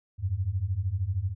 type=beating tone pair; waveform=sine; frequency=87.1 / 100.1 Hz; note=F2 / G2; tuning=-4 / +37 cents; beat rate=13 Hz; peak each=-30 / -28 dBFS; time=0.18-1.35 s; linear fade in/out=50 ms; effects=none